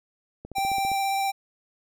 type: click train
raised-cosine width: 2 ms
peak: -25 dBFS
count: 8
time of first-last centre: 0.45-0.917 s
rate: 15 Hz
type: tone with vibrato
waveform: square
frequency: 784 Hz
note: G5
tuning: in tune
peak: -24 dBFS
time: 0.55-1.32 s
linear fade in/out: 20 ms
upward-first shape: sine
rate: 16 Hz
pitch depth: 11 cents each way
effects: none